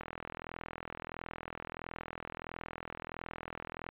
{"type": "click train", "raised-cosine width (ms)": 0.5, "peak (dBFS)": -25, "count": 162, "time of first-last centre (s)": [0.01, 3.89], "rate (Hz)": 41.5, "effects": ["resampled to 8000 Hz"]}